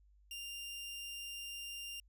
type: tone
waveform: sawtooth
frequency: 2794 Hz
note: F7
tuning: in tune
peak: -40 dBFS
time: 0.31-2 s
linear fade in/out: 2 ms
effects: added 50 Hz sine -63 dBFS peak until 2.08 s